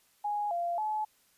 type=tone with pitch steps; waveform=sine; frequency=829 / 691 / 857 Hz; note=G#5 / F5 / A5; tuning=-3 / -19 / -46 cents; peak=-29 dBFS; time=0.24-1.05 s; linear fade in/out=10 ms; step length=270 ms; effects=white hiss -67 dBFS RMS until 1.37 s + resampled to 32000 Hz